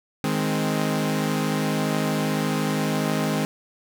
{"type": "chord", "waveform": "sawtooth", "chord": "Ab major", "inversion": "second", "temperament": "equal", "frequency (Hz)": [155.56, 207.7, 261.6], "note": ["Eb3", "Ab3", "C4"], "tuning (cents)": [0, 0, 0], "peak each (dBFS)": [-22, -22, -23], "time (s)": [0.24, 3.45], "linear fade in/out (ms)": 0, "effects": []}